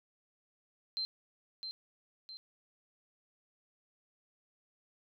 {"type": "tone with echo", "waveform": "sine", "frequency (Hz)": 4124, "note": "C8", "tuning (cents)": -26, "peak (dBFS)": -33, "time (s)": [0.97, 1.05], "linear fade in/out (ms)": 0, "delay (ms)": 660, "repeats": 2, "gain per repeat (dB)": -6, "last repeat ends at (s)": 2.37, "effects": []}